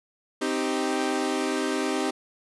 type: chord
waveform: sawtooth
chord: C minor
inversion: none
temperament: equal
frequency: 261.6 / 311.1 / 392 Hz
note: C4 / Eb4 / G4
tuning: 0 / 0 / 0 cents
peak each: -25 dBFS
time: 0.41-2.11 s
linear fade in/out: 10 ms
effects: resampled to 24000 Hz